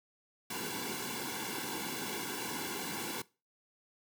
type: noise with comb filter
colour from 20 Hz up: pink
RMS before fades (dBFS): -38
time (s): 0.5-3.22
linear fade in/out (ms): 5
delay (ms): 1.6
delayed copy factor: -0.9
effects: noise-tail reverb RT60 0.3 s tail -21 dB re dry + high-pass 200 Hz 12 dB/octave